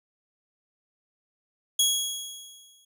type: tone with exponential decay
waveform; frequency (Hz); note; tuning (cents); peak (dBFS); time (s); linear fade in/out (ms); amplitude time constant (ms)
20% pulse; 3322; G#7; 0; -13; 1.79-2.85; 5; 230
effects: none